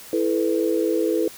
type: chord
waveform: sine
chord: E suspended fourth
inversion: none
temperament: equal with one note detuned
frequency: 329.6 / 433.7 / 493.9 Hz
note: E4 / A4 / B4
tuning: 0 / -25 / 0 cents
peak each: -22 / -23 / -24 dBFS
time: 0.13-1.28 s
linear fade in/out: 2 ms
effects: white hiss -42 dBFS RMS until 1.37 s